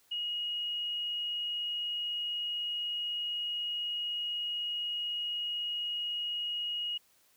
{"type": "tone", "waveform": "sine", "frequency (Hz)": 2886, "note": "F#7", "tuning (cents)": -44, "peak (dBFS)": -32, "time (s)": [0.11, 6.98], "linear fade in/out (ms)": 10, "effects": ["white hiss -67 dBFS RMS until 7.36 s"]}